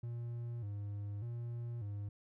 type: tone with vibrato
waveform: triangle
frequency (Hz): 110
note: A2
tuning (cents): 0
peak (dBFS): -37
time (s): 0.03-2.09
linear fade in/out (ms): 5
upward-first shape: square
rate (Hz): 0.84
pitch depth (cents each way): 130
effects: none